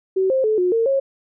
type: tone with pitch steps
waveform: sine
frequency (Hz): 379.6 / 527 / 432.9 / 361.2 / 456.1 / 544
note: F#4 / C5 / A4 / F#4 / A#4 / C#5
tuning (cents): +44 / +12 / -28 / -42 / -38 / -33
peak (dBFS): -15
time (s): 0.16-1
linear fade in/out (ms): 10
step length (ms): 140
effects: none

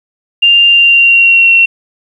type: tone with pitch glide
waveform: sine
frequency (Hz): 2794 to 2725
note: F7 to F7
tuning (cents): 0 to -43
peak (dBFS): -3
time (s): 0.42-1.66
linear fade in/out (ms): 10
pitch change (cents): -43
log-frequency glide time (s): 0.67-1.54
effects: 7-bit

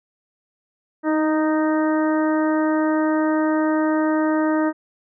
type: harmonic tone with a mistuned harmonic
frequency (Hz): 310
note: D#4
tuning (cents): -6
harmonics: 1 / 2 / 3 / 4 / 5 / 6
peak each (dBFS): -18 / -24 / -28 / -30 / -32 / -34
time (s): 1.03-4.73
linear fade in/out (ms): 50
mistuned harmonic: 1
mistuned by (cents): +15
effects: none

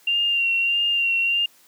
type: tone with vibrato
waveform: sine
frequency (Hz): 2774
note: F7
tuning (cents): -12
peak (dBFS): -18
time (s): 0.07-1.46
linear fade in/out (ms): 5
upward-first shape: sine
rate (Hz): 1.6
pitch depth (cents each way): 28
effects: white hiss -55 dBFS RMS until 1.67 s + high-pass 150 Hz 12 dB/octave

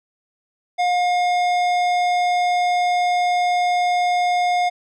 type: tone with tanh clipping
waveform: sine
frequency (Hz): 714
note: F5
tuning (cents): +38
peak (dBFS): -18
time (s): 0.78-4.7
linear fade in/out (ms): 20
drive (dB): 15
effects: none

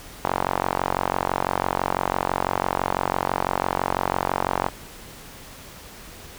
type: tone with band-pass filter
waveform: sawtooth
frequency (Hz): 46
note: F#1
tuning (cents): -9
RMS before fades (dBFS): -25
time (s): 0.24-4.69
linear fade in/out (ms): 10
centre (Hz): 920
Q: 2.2
effects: pink hiss -42 dBFS RMS until 6.38 s

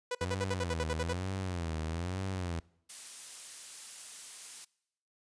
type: tone bursts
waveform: sawtooth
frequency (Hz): 493.9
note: B4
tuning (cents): 0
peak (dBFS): -28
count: 11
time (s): 0.11-1.13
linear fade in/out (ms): 5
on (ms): 40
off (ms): 58
type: tone with vibrato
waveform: sawtooth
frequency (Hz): 87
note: F2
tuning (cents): -6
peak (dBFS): -30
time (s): 0.21-2.6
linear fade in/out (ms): 5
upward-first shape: sine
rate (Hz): 1.1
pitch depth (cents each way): 170
type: noise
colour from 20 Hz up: blue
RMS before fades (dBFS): -43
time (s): 2.89-4.65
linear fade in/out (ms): 10
effects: noise-tail reverb RT60 0.8 s tail -24 dB re dry + resampled to 22050 Hz

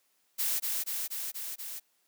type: noise with echo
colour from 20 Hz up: blue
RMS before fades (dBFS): -30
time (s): 0.38-0.6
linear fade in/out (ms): 20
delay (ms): 240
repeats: 5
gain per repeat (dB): -2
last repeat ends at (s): 1.8
effects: white hiss -72 dBFS RMS until 2.07 s + high-pass 200 Hz 12 dB/octave

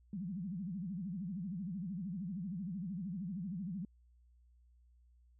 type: tone with vibrato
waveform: sine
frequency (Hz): 185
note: F#3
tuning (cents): 0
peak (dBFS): -38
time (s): 0.13-3.85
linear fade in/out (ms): 2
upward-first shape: sine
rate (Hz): 13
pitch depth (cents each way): 220
effects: added 60 Hz sine -63 dBFS peak until 5.39 s

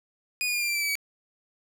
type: tone with pitch steps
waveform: sawtooth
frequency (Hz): 2475 / 2445 / 2416 / 2387 / 2358 / 2329 / 2301 / 2274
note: D#7 / D#7 / D7 / D7 / D7 / D7 / D7 / C#7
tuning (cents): -10 / -31 / +48 / +28 / +6 / -15 / -36 / +44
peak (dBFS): -22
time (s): 0.41-0.954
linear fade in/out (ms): 0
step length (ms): 68
effects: none

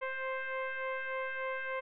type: tone with frequency modulation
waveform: sine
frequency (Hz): 523.3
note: C5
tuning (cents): 0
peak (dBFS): -34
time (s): 0.01-1.81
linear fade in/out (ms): 20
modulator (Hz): 525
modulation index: 3.3
effects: none

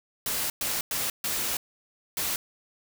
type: noise bursts at uneven times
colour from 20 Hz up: white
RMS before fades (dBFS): -29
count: 5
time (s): 0.26-0.5 / 0.61-0.81 / 0.91-1.1 / 1.24-1.57 / 2.17-2.36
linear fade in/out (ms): 2
effects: none

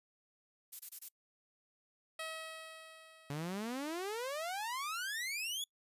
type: noise bursts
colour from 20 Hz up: violet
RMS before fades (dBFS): -44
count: 4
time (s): 0.72-1.089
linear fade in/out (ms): 10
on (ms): 75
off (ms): 23
type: tone with exponential decay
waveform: 10% pulse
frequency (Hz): 641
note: E5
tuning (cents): -49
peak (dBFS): -31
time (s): 2.19-4.31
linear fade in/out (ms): 5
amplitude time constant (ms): 460
type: exponential sweep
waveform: sawtooth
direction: up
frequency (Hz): 138.59 to 3473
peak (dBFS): -34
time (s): 3.3-5.64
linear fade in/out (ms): 2
effects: noise-tail reverb RT60 0.1 s tail -26 dB re dry + resampled to 32000 Hz

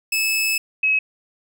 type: tone pair in turn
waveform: sawtooth / sine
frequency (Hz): 2605 / 2562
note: E7 / E7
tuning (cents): -21 / -50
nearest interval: unison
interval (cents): 29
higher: first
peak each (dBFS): -15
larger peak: neither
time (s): 0.12-0.58 / 0.83-0.99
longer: first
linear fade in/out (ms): 5
effects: none

